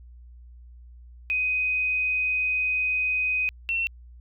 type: tone pair in turn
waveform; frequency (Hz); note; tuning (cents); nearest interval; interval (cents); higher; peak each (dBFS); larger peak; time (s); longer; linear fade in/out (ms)
sine; 2506 / 2707; D#7 / E7; +12 / +45; minor second; 133; second; -22 / -23; first; 1.3-3.49 / 3.69-3.87; first; 0
effects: added 60 Hz sine -44 dBFS peak until 4.2 s